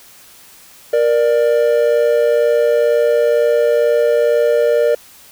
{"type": "tone pair together", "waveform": "triangle", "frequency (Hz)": [469.9, 592], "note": ["A#4", "D5"], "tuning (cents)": [14, 14], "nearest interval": "major third", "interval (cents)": 400, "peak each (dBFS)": [-11, -12], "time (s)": [0.93, 4.95], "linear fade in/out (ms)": 5, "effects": ["white hiss -43 dBFS RMS until 5.31 s"]}